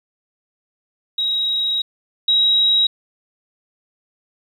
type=tone pair in turn; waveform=sine; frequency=3818 / 3833 Hz; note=A#7 / A#7; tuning=+41 / +47 cents; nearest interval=unison; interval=6 cents; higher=second; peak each=-17 / -12 dBFS; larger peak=second; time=1.18-1.82 / 2.28-2.87 s; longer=first; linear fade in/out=5 ms; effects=8-bit